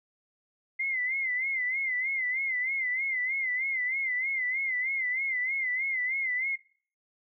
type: tone with vibrato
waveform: sine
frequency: 2073 Hz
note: C7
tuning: 17 cents flat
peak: -27 dBFS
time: 0.79-6.56 s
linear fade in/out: 10 ms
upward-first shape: sine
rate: 3.2 Hz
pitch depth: 88 cents each way
effects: noise-tail reverb RT60 0.5 s tail -22 dB re dry